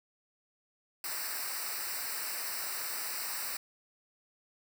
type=noise with comb filter; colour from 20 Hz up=white; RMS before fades=-37 dBFS; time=1.04-3.57 s; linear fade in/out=2 ms; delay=0.3 ms; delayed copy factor=-1; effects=none